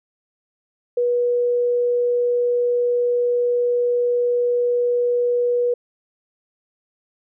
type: tone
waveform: sine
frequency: 485.2 Hz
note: B4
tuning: 31 cents flat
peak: -16 dBFS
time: 0.97-5.74 s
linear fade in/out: 5 ms
effects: none